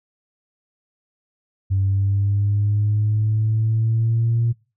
sine linear sweep, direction up, 96.1 to 117.3 Hz, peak -15 dBFS, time 1.7-4.53 s, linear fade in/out 20 ms, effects noise-tail reverb RT60 0.3 s tail -22 dB re dry + tanh soft clip ceiling -12 dBFS

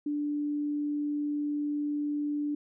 sine tone, 293.6 Hz, D4, in tune, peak -28 dBFS, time 0.06-2.55 s, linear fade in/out 5 ms, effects none

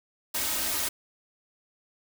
white noise with comb filter, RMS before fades -29 dBFS, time 0.34-0.89 s, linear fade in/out 10 ms, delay 3.2 ms, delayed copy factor +0.65, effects none

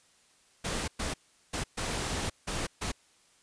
pink noise bursts at uneven times, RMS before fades -33 dBFS, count 6, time 0.64-0.88 / 0.99-1.14 / 1.53-1.64 / 1.77-2.3 / 2.47-2.67 / 2.81-2.92 s, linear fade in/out 10 ms, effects white hiss -64 dBFS RMS until 3.42 s + resampled to 22050 Hz

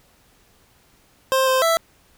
25% pulse tone with pitch steps, 527 / 521 / 661 Hz, C5 / C5 / E5, +12 / -7 / +5 cents, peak -12 dBFS, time 1.32-1.77 s, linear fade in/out 0 ms, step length 150 ms, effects pink hiss -57 dBFS RMS until 2.17 s

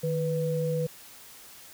sine tone pair together, 155.56 / 493.9 Hz, D#3 / B4, 0 / 0 cents, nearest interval octave + minor sixth, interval 2000 cents, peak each -28 dBFS, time 0.03-0.87 s, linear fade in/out 10 ms, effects white hiss -49 dBFS RMS until 1.73 s

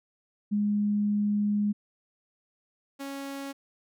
sine / sawtooth tone pair in turn, 206.9 / 276.2 Hz, G#3 / C#4, -6 / -6 cents, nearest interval perfect fourth, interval 500 cents, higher second, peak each -23 / -31 dBFS, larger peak first, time 0.51-1.73 / 2.99-3.53 s, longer first, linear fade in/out 20 ms, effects none

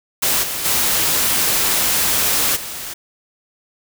white noise with level steps, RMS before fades -17 / -24 / -17 / -29 dBFS, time 0.22-2.94 s, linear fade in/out 10 ms, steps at 0.42 / 0.64 / 2.55 s, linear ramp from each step 20 ms, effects none

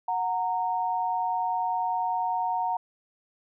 sine tone pair together, 735 / 925 Hz, F#5 / A#5, -12 / -14 cents, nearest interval major third, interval 398 cents, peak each -28 / -27 dBFS, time 0.08-2.77 s, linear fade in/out 5 ms, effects none

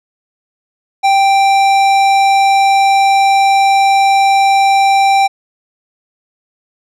sine tone with tanh clipping, 785 Hz, G5, 2 cents sharp, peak -9 dBFS, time 1.03-5.28 s, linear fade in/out 20 ms, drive 16 dB, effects none

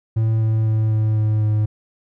triangle tone with pitch steps, 111.3 / 110.4 / 109.51 / 108.63 / 107.76 / 106.89 Hz, A2 / A2 / A2 / A2 / A2 / A2, +20 / +6 / -8 / -22 / -36 / -50 cents, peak -13 dBFS, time 0.16-1.66 s, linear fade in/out 10 ms, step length 250 ms, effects none

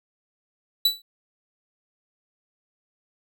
45% pulse tone with exponential decay, 3951 Hz, B7, in tune, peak -14 dBFS, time 0.85-1.02 s, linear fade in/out 5 ms, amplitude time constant 35 ms, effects none

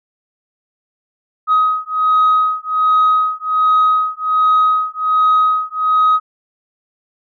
sine beating tone pair, 1260 / 1261.3 Hz, D#6 / D#6, +21 / +23 cents, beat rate 1.3 Hz, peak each -13 dBFS, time 1.47-6.2 s, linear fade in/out 50 ms, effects tanh soft clip ceiling -6 dBFS

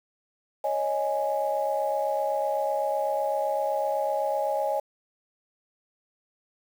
sine chord, C# suspended second, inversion none, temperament equal, 554.4 / 622.3 / 830.6 Hz, C#5 / D#5 / G#5, 0 / 0 / 0 cents, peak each -28 dBFS, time 0.64-4.8 s, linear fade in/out 5 ms, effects tanh soft clip ceiling -14 dBFS + 8-bit

